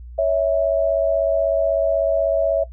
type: tone pair together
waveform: sine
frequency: 557.8 / 654 Hz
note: C#5 / E5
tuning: +11 / -14 cents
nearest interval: minor third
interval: 275 cents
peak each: -19 / -17 dBFS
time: 0.18-2.64 s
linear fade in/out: 10 ms
effects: noise-tail reverb RT60 0.1 s tail -18 dB re dry + added 60 Hz sine -34 dBFS peak until 2.72 s